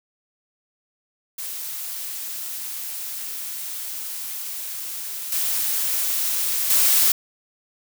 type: noise with level steps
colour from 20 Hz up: blue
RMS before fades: -31 / -23 / -17 dBFS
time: 1.38-7.12 s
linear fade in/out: 5 ms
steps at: 5.32 / 6.7 s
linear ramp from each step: 2 ms
effects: none